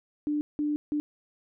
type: tone bursts at uneven times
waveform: sine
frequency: 296.8 Hz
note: D4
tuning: 18 cents sharp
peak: -25 dBFS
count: 3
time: 0.27-0.41 / 0.59-0.76 / 0.92-1 s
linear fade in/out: 0 ms
effects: none